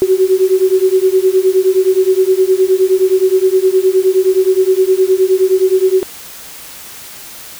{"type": "beating tone pair", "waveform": "sine", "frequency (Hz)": [371.6, 381.2], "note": ["F#4", "G4"], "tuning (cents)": [7, -48], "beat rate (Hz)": 9.6, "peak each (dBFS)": -11, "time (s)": [0.02, 6.03], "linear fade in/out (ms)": 0, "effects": ["white hiss -32 dBFS RMS until 7.59 s"]}